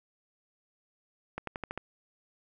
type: accelerating click train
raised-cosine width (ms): 0.5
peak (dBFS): -20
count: 6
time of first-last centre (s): 1.38-1.776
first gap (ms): 93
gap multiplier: 0.92
effects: none